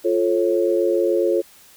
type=chord; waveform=sine; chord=F augmented; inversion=none; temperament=just; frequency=349.2 / 436.5 / 545.7 Hz; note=F4 / A4 / C#5; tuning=0 / -14 / -27 cents; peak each=-19 / -21 / -21 dBFS; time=0.04-1.42 s; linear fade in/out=20 ms; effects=white hiss -49 dBFS RMS until 1.76 s